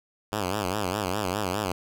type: tone with vibrato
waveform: 5% pulse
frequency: 97.9 Hz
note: G2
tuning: 2 cents flat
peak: -15 dBFS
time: 0.32-1.72 s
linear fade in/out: 5 ms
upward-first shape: sine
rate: 4.9 Hz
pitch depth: 160 cents each way
effects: none